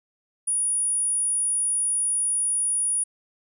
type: tone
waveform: sine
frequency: 9690 Hz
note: D#9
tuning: 47 cents flat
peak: -21 dBFS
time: 0.47-3.04 s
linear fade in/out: 10 ms
effects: none